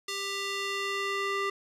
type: tone with band-pass filter sweep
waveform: square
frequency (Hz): 395.9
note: G4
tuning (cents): +17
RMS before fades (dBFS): -32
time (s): 0.08-1.5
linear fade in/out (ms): 5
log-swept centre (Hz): 4500 to 1600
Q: 0.92
effects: none